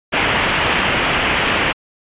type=low-pass noise; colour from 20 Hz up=white; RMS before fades=-17 dBFS; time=0.12-1.73 s; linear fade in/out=20 ms; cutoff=3100 Hz; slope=48 dB/octave; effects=resampled to 8000 Hz